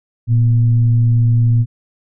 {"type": "tone with frequency modulation", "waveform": "sine", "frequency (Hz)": 116.54, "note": "A#2", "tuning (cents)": 0, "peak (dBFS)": -9, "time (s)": [0.27, 1.66], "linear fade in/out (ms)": 50, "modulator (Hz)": 128, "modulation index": 0.27, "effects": []}